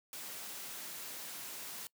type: noise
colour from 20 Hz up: white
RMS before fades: -45 dBFS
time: 0.13-1.87 s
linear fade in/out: 0 ms
effects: noise-tail reverb RT60 0.1 s tail -24 dB re dry + high-pass 150 Hz 12 dB/octave